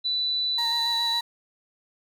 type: tone with pitch glide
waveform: sine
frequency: 3976 to 3946 Hz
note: B7 to B7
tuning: +11 to -2 cents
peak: -23 dBFS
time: 0.04-1.21 s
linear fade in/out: 20 ms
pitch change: -13 cents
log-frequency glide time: 0.81-0.98 s
type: tone with vibrato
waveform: 35% pulse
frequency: 932.3 Hz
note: A#5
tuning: in tune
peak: -28 dBFS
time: 0.58-1.21 s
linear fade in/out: 5 ms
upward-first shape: square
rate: 7.2 Hz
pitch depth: 16 cents each way
effects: none